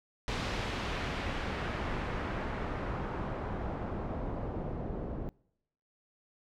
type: noise with low-pass filter sweep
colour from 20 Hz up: pink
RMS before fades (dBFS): -36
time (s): 0.28-5.29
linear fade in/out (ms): 0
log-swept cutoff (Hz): 4100 to 500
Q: 0.86
effects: noise-tail reverb RT60 0.8 s tail -25 dB re dry